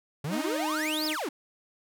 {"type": "exponential two-way sweep", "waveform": "45% pulse", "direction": "up then down", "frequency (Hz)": [133, 5380, 254.9], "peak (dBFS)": -30, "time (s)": [0.24, 1.29], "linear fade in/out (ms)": 5, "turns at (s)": 1.06}
{"type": "tone with pitch glide", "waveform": "sawtooth", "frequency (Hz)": [311.1, 308.8], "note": ["D#4", "D#4"], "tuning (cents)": [0, -13], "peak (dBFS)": -26, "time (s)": [0.29, 1.17], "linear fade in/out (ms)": 50, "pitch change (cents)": -13, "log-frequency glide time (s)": [0.48, 0.7]}
{"effects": []}